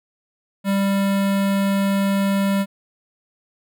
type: tone with notch filter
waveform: square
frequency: 197.1 Hz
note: G3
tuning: 10 cents sharp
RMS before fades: -19 dBFS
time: 0.64-2.66 s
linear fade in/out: 50 ms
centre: 5800 Hz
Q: 1.6
effects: none